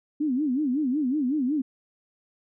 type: tone with vibrato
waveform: sine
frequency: 276 Hz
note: C#4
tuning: 7 cents flat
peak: -22 dBFS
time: 0.2-1.62 s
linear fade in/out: 10 ms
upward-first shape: sine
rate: 5.4 Hz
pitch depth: 210 cents each way
effects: none